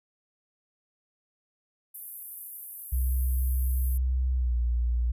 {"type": "high-pass noise", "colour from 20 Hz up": "pink", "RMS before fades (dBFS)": -38, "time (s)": [1.94, 3.98], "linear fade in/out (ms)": 10, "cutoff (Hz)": 11000, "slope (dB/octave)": 48}
{"type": "tone with pitch glide", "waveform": "sine", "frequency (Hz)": [63.8, 59.53], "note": ["C2", "A#1"], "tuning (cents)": [-43, 37], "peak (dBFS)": -23, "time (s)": [2.92, 5.12], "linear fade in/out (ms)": 10, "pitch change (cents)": -120, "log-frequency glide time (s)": [4.34, 4.55]}
{"effects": ["resampled to 32000 Hz"]}